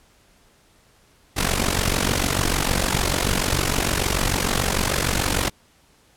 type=noise with amplitude modulation; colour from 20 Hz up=pink; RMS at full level=-18 dBFS; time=1.36-5.5 s; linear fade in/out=20 ms; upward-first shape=sine; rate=46.7 Hz; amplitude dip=80%; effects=pink hiss -57 dBFS RMS until 6.16 s + low-pass 12000 Hz 12 dB/octave